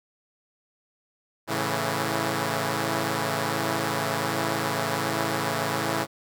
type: chord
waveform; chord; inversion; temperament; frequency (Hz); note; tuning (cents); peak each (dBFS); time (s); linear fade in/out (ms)
5% pulse; A major; none; equal with one note detuned; 109.43 / 138.59 / 164.81; A2 / C#3 / E3; -9 / 0 / 0; -18; 1.47-6.07; 50
effects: none